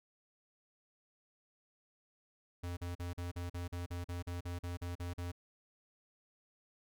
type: tone bursts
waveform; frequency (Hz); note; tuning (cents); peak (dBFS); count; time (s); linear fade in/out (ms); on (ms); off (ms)
square; 87.7; F2; +8; -39; 15; 2.63-5.318; 10; 140; 42
effects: none